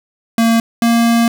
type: tone pair in turn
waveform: square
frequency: 228.6 / 232.6 Hz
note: A#3 / A#3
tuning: -34 / -4 cents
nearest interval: unison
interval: 30 cents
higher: second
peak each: -10 dBFS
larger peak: neither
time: 0.38-0.6 / 0.82-1.28 s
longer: second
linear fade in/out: 2 ms
effects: none